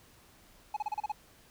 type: tone bursts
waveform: triangle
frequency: 846 Hz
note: G#5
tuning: 32 cents sharp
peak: -28 dBFS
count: 7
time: 0.74-1.12 s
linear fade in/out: 5 ms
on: 26 ms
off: 33 ms
effects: pink hiss -60 dBFS RMS until 1.5 s